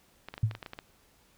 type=clicks; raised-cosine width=0.3 ms; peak=-24 dBFS; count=9; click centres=0.286 / 0.34 / 0.379 / 0.512 / 0.551 / 0.628 / 0.662 / 0.734 / 0.789 s
type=tone with exponential decay; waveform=sine; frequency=109.6 Hz; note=A2; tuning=6 cents flat; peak=-19 dBFS; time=0.43-0.59 s; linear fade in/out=5 ms; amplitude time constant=34 ms
effects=pink hiss -64 dBFS RMS until 1.37 s